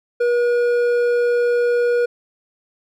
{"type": "tone with hard clipping", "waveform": "triangle", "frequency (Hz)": 481.1, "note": "B4", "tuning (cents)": -45, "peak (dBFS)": -16, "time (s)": [0.2, 2.06], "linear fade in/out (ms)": 10, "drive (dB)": 10, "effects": []}